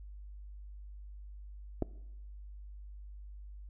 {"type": "clicks", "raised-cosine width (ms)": 2, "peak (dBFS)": [-18, -25], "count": 2, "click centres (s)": [1.823, 1.826], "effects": ["noise-tail reverb RT60 0.9 s tail -20 dB re dry", "added 50 Hz sine -45 dBFS peak until 3.69 s"]}